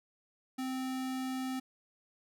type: tone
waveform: square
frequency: 260 Hz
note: C4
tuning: 11 cents flat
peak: -35 dBFS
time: 0.58-1.6 s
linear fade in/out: 10 ms
effects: none